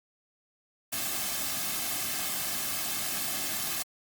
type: noise with comb filter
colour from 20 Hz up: white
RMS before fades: -32 dBFS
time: 0.92-3.83 s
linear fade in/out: 10 ms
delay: 2.1 ms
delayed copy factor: -0.65
effects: Opus 48 kbps